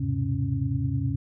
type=tone cluster; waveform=sine; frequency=79.9 / 102.4 / 123.4 / 132.8 / 275.6 Hz; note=D#2 / G#2 / B2 / C3 / C#4; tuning=+47 / -24 / -1 / +26 / -10 cents; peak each=-33 / -29 / -33 / -27 / -32 dBFS; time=0-1.16 s; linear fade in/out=10 ms; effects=none